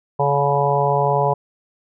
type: harmonic tone with a mistuned harmonic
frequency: 142 Hz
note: C#3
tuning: 42 cents sharp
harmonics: 1 / 3 / 4 / 5 / 6 / 7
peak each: -22 / -22 / -22 / -22 / -22 / -22 dBFS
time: 0.19-1.34 s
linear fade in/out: 10 ms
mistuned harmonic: 7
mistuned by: -20 cents
effects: none